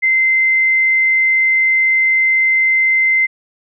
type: tone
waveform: sine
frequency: 2074 Hz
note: C7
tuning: 16 cents flat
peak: -10 dBFS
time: 0.02-3.27 s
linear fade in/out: 20 ms
effects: none